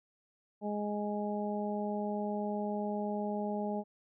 harmonic tone, 207.7 Hz, G#3, in tune, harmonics 1 / 2 / 3 / 4, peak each -35 / -39 / -39 / -40 dBFS, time 0.61-3.84 s, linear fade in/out 50 ms, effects none

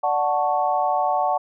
sine chord, D major seventh, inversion none, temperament equal, 587.3 / 740 / 880 / 1108.7 Hz, D5 / F#5 / A5 / C#6, 0 / 0 / 0 / 0 cents, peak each -26 / -21 / -24 / -27 dBFS, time 0.03-1.38 s, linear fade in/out 10 ms, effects none

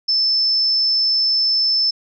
sine tone, 5274 Hz, E8, in tune, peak -14 dBFS, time 0.08-1.91 s, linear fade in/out 10 ms, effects none

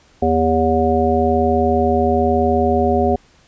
harmonic tone, 80.5 Hz, E2, 41 cents flat, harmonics 1 / 3 / 5 / 7 / 9, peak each -21 / -19 / -18 / -21 / -18 dBFS, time 0.22-3.16 s, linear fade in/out 5 ms, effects pink hiss -52 dBFS RMS until 3.47 s + resampled to 16000 Hz

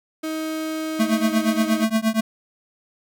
35% pulse tone, 315.6 Hz, D#4, 25 cents sharp, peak -23 dBFS, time 0.23-1.85 s, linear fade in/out 10 ms
square tone with tremolo, 221.4 Hz, A3, 11 cents sharp, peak -15 dBFS, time 0.99-2.21 s, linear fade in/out 10 ms, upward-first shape triangle, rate 8.5 Hz, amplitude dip 100%
effects none

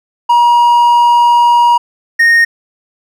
triangle tone pair in turn, 954 / 1852.6 Hz, A#5 / A#6, +40 / -11 cents, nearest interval major seventh, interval 1149 cents, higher second, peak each -3 dBFS, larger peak neither, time 0.29-1.78 / 2.19-2.45 s, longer first, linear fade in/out 10 ms, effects none

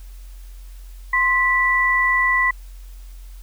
sine tone pair together, 1046.5 / 1967 Hz, C6 / B6, 0 / -7 cents, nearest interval major seventh, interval 1093 cents, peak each -20 / -16 dBFS, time 1.13-2.51 s, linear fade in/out 5 ms, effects added 44 Hz sine -35 dBFS peak until 3.42 s + white hiss -53 dBFS RMS until 3.42 s

